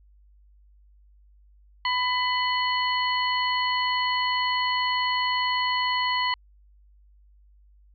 harmonic tone with a mistuned harmonic, 999 Hz, B5, 20 cents sharp, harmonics 1 / 2 / 3 / 4, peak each -25 / -28 / -30 / -31 dBFS, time 1.85-6.34 s, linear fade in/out 2 ms, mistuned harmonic 4, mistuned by +130 cents, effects added 50 Hz sine -53 dBFS peak until 7.94 s

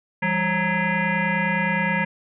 sine tone with frequency modulation, 932.3 Hz, A#5, in tune, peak -19 dBFS, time 0.22-2.05 s, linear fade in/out 10 ms, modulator 367 Hz, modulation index 3.7, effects none

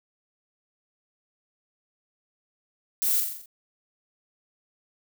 violet noise with echo, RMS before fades -25 dBFS, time 3.02-3.2 s, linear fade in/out 0 ms, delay 43 ms, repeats 6, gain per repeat -4 dB, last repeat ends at 3.458 s, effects none

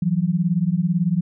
sine beating tone pair, 165.2 / 183.2 Hz, E3 / F#3, +4 / -17 cents, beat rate 18 Hz, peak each -20 dBFS, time 0.02-1.21 s, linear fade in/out 5 ms, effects none

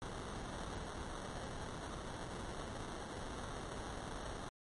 pink noise with sample-and-hold, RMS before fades -45 dBFS, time 0.02-4.49 s, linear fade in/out 0 ms, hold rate 2450 Hz, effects MP3 48 kbps

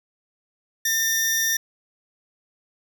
sawtooth tone pair together, 1804 / 5779 Hz, A6 / F#8, +43 / -42 cents, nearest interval octave + minor sixth, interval 2015 cents, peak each -20 dBFS, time 0.85-1.57 s, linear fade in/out 5 ms, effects none

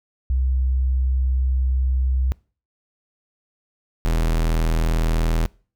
sine / 45% pulse tone pair in turn, 64.5 / 40.63 Hz, C2 / E1, -24 / -24 cents, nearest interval minor sixth, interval 800 cents, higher first, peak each -17 dBFS, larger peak neither, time 0.3-2.32 / 4.05-5.46 s, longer first, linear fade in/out 0 ms, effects noise-tail reverb RT60 0.4 s tail -24 dB re dry

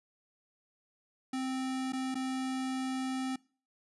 square tone with dropouts, 261.2 Hz, C4, 3 cents flat, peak -33 dBFS, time 1.33-3.36 s, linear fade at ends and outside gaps 5 ms, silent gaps 1.923-1.932 / 2.145-2.153 s, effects noise-tail reverb RT60 0.4 s tail -23 dB re dry + resampled to 24000 Hz

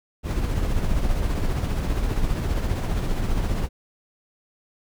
brown noise with tremolo, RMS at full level -21 dBFS, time 0.23-3.69 s, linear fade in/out 50 ms, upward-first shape triangle, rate 15 Hz, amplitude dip 45%, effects none

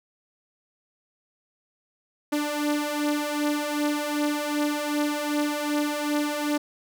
sawtooth beating tone pair, 293.7 / 296.3 Hz, D4 / D4, 0 / +15 cents, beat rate 2.6 Hz, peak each -25 / -22 dBFS, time 2.32-6.58 s, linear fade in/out 10 ms, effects none

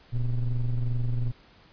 triangle ring-modulated tone, 65.41 Hz, C2, in tune, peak -18 dBFS, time 0.12-1.32 s, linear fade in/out 20 ms, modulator 54.1 Hz, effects pink hiss -56 dBFS RMS until 1.72 s + resampled to 11025 Hz

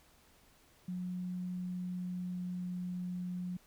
sine tone with pitch glide, 180.8 to 179.65 Hz, F#3 to F3, -40 to +49 cents, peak -36 dBFS, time 0.88-3.57 s, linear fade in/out 5 ms, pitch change -11 cents, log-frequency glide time 1.6-2.72 s, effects pink hiss -65 dBFS RMS until 3.66 s

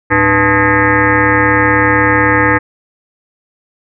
sine tone with frequency modulation, 1063 Hz, C6, 27 cents sharp, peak -7 dBFS, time 0.1-2.59 s, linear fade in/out 20 ms, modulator 190 Hz, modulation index 5, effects none

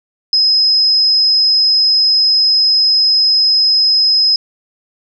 sine tone, 5090 Hz, D#8, 39 cents sharp, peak -8 dBFS, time 0.33-4.36 s, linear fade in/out 2 ms, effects none

